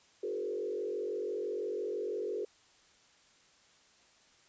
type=tone with frequency modulation; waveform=sine; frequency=425.1 Hz; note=G#4; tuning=40 cents sharp; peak=-33 dBFS; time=0.23-2.45 s; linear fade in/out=5 ms; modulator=46 Hz; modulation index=1.4; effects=white hiss -64 dBFS RMS until 4.48 s + resampled to 16000 Hz